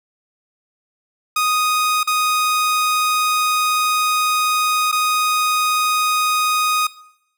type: tone with dropouts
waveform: sawtooth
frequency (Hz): 1244.5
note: D#6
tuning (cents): 0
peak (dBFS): -12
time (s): 1.36-6.87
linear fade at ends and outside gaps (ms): 5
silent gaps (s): 2.032-2.073 / 4.916-4.925
effects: noise-tail reverb RT60 0.8 s tail -19 dB re dry